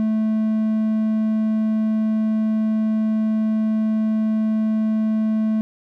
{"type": "tone", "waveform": "triangle", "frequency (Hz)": 218.2, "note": "A3", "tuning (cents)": -14, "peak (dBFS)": -15, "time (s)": [0, 5.61], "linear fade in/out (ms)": 0, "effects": []}